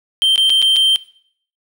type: tone with dropouts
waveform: triangle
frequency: 3136 Hz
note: G7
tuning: in tune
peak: -9 dBFS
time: 0.22-0.96 s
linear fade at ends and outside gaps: 0 ms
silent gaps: 0.359-0.378 / 0.496-0.502 / 0.618-0.625 / 0.761-0.766 s
effects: noise-tail reverb RT60 0.6 s tail -18 dB re dry